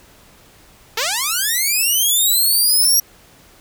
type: linear sweep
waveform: 5% pulse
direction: up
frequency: 415.3 to 5720 Hz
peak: -6 dBFS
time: 0.97-3 s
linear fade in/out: 5 ms
effects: pink hiss -48 dBFS RMS until 3.6 s